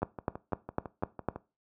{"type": "two click trains", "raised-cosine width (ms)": 1, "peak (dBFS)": [-24, -14], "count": [9, 6], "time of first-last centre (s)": [[0.02, 1.36], [0.03, 1.286]], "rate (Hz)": [5.97, 3.98], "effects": ["noise-tail reverb RT60 0.3 s tail -19 dB re dry", "high-pass 60 Hz 12 dB/octave"]}